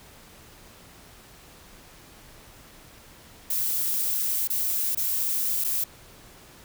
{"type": "noise with dropouts", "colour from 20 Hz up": "violet", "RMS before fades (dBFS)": -26, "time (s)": [3.5, 5.84], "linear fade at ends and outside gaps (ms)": 5, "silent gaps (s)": [[4.475, 4.5], [4.95, 4.972], [5.641, 5.645]], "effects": ["pink hiss -50 dBFS RMS until 6.64 s"]}